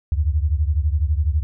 sine beating tone pair, 71.9 / 83.9 Hz, D2 / E2, -36 / +31 cents, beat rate 12 Hz, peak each -18 / -21 dBFS, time 0.12-1.43 s, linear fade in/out 0 ms, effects none

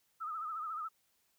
sine tone with vibrato, 1273 Hz, D#6, 39 cents sharp, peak -37 dBFS, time 0.2-0.89 s, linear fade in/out 20 ms, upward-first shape sine, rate 14 Hz, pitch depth 84 cents each way, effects white hiss -75 dBFS RMS until 1.38 s

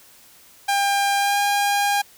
sawtooth tone with pitch glide, 800 to 809.8 Hz, G5 to G#5, +35 to -44 cents, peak -14 dBFS, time 0.68-2.02 s, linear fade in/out 10 ms, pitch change +21 cents, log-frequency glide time 1.18-1.39 s, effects white hiss -50 dBFS RMS until 2.17 s

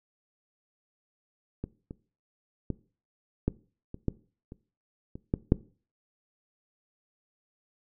clicks, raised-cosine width 3 ms, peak -20 / -26 / -17 / -12 / -25 / -13 / -29 / -27 / -12 / -6 dBFS, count 10, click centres 1.64 / 1.909 / 2.703 / 3.48 / 3.944 / 4.083 / 4.521 / 5.155 / 5.339 / 5.521 s, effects noise-tail reverb RT60 0.4 s tail -20 dB re dry

